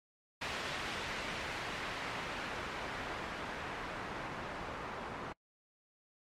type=noise with low-pass filter sweep; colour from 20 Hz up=white; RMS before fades=-41 dBFS; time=0.41-5.33 s; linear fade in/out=10 ms; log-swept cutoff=2700 to 1200 Hz; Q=0.83; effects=noise-tail reverb RT60 0.1 s tail -26 dB re dry + MP3 64 kbps